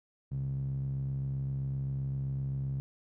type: tone with band-pass filter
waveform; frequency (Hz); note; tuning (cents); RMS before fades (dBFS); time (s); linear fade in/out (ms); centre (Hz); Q
sawtooth; 67.7; C#2; -40; -34; 0.31-2.8; 0; 140; 6.1
effects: none